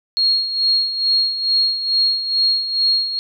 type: tone with tremolo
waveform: sine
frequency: 4279 Hz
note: C8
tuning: 38 cents sharp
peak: -12 dBFS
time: 0.17-3.19 s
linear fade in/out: 0 ms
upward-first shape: sine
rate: 2.3 Hz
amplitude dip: 65%
effects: none